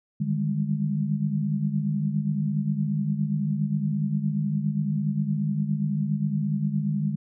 sine tone cluster, 150.3 / 157.9 / 195.1 / 204.7 Hz, D3 / D#3 / G3 / G#3, +40 / +26 / -8 / -25 cents, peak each -26 / -33 / -32 / -27 dBFS, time 0.2-7.16 s, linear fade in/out 10 ms, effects none

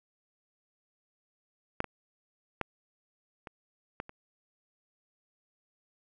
clicks, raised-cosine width 0.5 ms, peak -13 / -23 / -15 / -27 / -20 / -30 dBFS, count 6, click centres 1.804 / 1.843 / 2.613 / 3.472 / 4.001 / 4.094 s, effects none

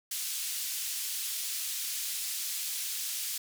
white band-pass noise, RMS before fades -35 dBFS, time 0.11-3.38 s, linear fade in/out 5 ms, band 3000 to 14000 Hz, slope 12 dB/octave, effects none

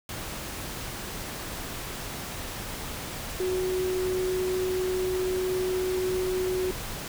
sine tone in noise, 370 Hz, F#4, in tune, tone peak -25 dBFS, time 3.4-6.71 s, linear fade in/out 2 ms, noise pink, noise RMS -36 dBFS, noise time 0.09-7.08 s, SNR +8 dB, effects none

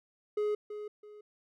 triangle tone with echo, 419.6 Hz, G#4, 18 cents sharp, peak -26 dBFS, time 0.37-0.55 s, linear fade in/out 5 ms, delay 330 ms, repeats 2, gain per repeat -10 dB, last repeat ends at 1.21 s, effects none

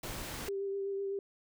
pink noise, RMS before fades -41 dBFS, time 0.03-0.49 s, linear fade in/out 5 ms
sine tone with vibrato, 394.5 Hz, G4, 11 cents sharp, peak -33 dBFS, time 0.48-1.19 s, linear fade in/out 2 ms, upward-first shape sine, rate 7.9 Hz, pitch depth 18 cents each way
effects none

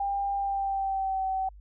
sine tone with pitch glide, 797 to 763.2 Hz, G5 to G5, +28 to -47 cents, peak -26 dBFS, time 0-1.49 s, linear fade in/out 5 ms, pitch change -75 cents, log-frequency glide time 0.35-1.25 s, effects added 50 Hz sine -46 dBFS peak until 1.6 s

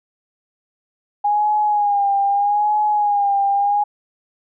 sine tone with vibrato, 820 Hz, G#5, 22 cents flat, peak -14 dBFS, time 1.24-3.84 s, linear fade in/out 10 ms, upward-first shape sine, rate 0.8 Hz, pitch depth 51 cents each way, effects none

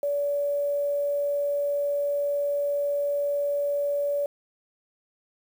sine tone with quantisation, 573 Hz, D5, 43 cents flat, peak -23 dBFS, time 0.03-4.26 s, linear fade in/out 2 ms, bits 8, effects none

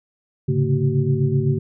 sine tone cluster, 107.1 / 134.4 / 142.3 / 227.8 / 379.3 Hz, A2 / C3 / C#3 / A#3 / F#4, -46 / +47 / +46 / -40 / +43 cents, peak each -25 / -22 / -19 / -27 / -25 dBFS, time 0.48-1.59 s, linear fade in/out 10 ms, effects none

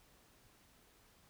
silence, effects pink hiss -67 dBFS RMS until 1.29 s

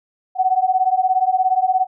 sine beating tone pair, 740 / 757 Hz, F#5 / F#5, 0 / +39 cents, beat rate 17 Hz, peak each -17 dBFS, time 0.35-1.87 s, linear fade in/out 50 ms, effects none

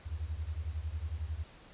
sine beating tone pair, 73.42 / 84.42 Hz, D2 / E2, 0 / +42 cents, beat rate 11 Hz, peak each -37 / -38 dBFS, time 0.05-1.44 s, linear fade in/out 20 ms, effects pink hiss -56 dBFS RMS until 1.73 s + resampled to 8000 Hz

